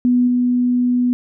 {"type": "tone with level steps", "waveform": "sine", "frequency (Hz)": 246.6, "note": "B3", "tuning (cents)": -2, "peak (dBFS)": [-11, -13], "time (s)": [0.05, 1.13], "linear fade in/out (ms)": 0, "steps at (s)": 0.27, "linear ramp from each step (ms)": 10, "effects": []}